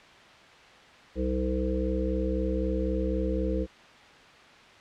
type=harmonic tone; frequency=63.9 Hz; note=C2; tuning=40 cents flat; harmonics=1 / 3 / 5 / 7 / 8; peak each=-29 / -33 / -32 / -34 / -33 dBFS; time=1.15-3.67 s; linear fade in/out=50 ms; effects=white hiss -51 dBFS RMS until 4.8 s + low-pass 3000 Hz 12 dB/octave